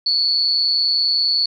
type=tone with amplitude modulation; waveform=sine; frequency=4435 Hz; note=C#8; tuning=in tune; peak=-11 dBFS; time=0.06-1.46 s; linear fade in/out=5 ms; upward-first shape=sine; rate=160 Hz; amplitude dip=85%; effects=none